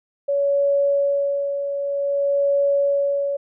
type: tone with tremolo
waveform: sine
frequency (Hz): 563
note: C#5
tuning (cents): +27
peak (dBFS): -15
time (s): 0.28-3.37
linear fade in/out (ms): 10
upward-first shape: sine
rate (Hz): 0.53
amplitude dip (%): 55
effects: none